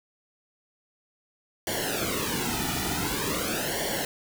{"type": "noise with flanger", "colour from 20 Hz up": "pink", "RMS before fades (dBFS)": -29, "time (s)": [1.67, 4.05], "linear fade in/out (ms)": 2, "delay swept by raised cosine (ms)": [0.78, 1.88], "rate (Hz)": 0.46, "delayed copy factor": -0.85, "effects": []}